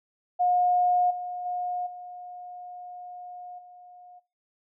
sine tone with level steps, 718 Hz, F5, 48 cents sharp, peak -20 / -32 / -28 / -39 / -47 dBFS, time 0.39-4.2 s, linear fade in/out 20 ms, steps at 1.1 / 1.45 / 1.86 / 3.58 s, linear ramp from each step 10 ms, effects noise-tail reverb RT60 0.3 s tail -21 dB re dry

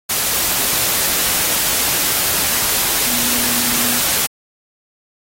sine tone in noise, 241.4 Hz, B3, 39 cents flat, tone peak -27 dBFS, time 3.06-4 s, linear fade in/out 10 ms, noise white, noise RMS -17 dBFS, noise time 0.09-4.27 s, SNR -13 dB, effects AAC 48 kbps

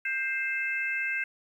harmonic tone, 525 Hz, C5, 6 cents sharp, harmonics 3 / 4 / 5, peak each -31 / -32 / -33 dBFS, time 0.05-1.24 s, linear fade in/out 5 ms, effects 10-bit

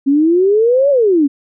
sine exponential two-way sweep, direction up then down, 268.6 to 580 to 268.6 Hz, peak -8 dBFS, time 0.06-1.28 s, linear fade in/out 20 ms, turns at 0.9 s, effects none

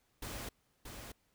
pink noise with echo, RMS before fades -43 dBFS, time 0.22-0.49 s, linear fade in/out 5 ms, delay 630 ms, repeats 1, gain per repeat -5 dB, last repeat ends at 1.12 s, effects pink hiss -75 dBFS RMS until 1.34 s

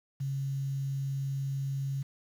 sine tone with quantisation, 136.8 Hz, C#3, 23 cents flat, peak -30 dBFS, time 0.2-2.03 s, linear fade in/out 10 ms, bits 9, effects none

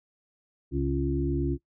harmonic tone with a mistuned harmonic, 69.3 Hz, C#2, in tune, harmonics 1 / 2 / 4 / 5, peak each -30 / -30 / -30 / -30 dBFS, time 0.71-1.58 s, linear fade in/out 50 ms, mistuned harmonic 1, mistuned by -24 cents, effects noise-tail reverb RT60 0.1 s tail -19 dB re dry

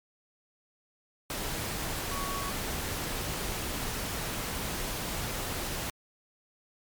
sine tone in noise, 1119 Hz, C#6, 16 cents sharp, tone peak -36 dBFS, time 2.11-2.5 s, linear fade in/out 2 ms, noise pink, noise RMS -34 dBFS, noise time 1.3-5.9 s, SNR -5 dB, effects MP3 96 kbps

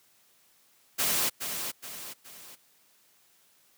white noise with echo, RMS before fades -27 dBFS, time 0.98-1.3 s, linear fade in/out 20 ms, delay 420 ms, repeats 3, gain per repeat -7 dB, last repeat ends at 2.56 s, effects white hiss -64 dBFS RMS until 3.77 s + high-pass 100 Hz 12 dB/octave

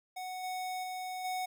square tone with level steps, 740 Hz, F#5, in tune, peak -39 / -36 / -38 / -34 dBFS, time 0.16-1.46 s, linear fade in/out 10 ms, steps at 0.43 / 0.83 / 1.24 s, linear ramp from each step 10 ms, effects none

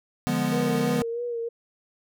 square chord, D diminished seventh, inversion none, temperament equal, 146.83 / 174.61 / 207.7 / 246.9 Hz, D3 / F3 / Ab3 / Cb4, 0 / 0 / 0 / 0 cents, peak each -31 / -30 / -30 / -27 dBFS, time 0.27-1.02 s, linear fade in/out 0 ms
sine tone with vibrato, 472.3 Hz, A#4, 23 cents sharp, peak -27 dBFS, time 0.52-1.49 s, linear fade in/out 10 ms, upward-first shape sine, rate 3.1 Hz, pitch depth 42 cents each way
effects none

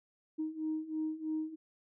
sine beating tone pair, 311.1 / 314.2 Hz, D#4 / D#4, 0 / +17 cents, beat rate 3.1 Hz, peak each -38 / -35 dBFS, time 0.38-1.56 s, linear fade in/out 20 ms, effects tanh soft clip ceiling -27 dBFS

